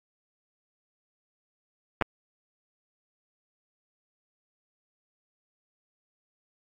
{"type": "clicks", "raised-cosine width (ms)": 0.5, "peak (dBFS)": -9, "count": 2, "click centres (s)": [2.013, 2.022], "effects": ["AAC 64 kbps"]}